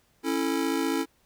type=chord; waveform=square; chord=A major; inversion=first; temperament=just; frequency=275 / 330 / 440 Hz; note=C#4 / E4 / A4; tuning=-14 / +2 / 0 cents; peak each=-29 / -29 / -33 dBFS; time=0.23-1.06 s; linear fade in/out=50 ms; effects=pink hiss -66 dBFS RMS until 1.25 s